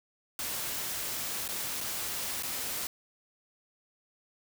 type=noise with dropouts; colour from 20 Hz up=white; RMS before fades=-35 dBFS; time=0.39-2.87 s; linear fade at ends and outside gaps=1 ms; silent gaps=1.478-1.488 / 1.807-1.811 / 2.425-2.433 s; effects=none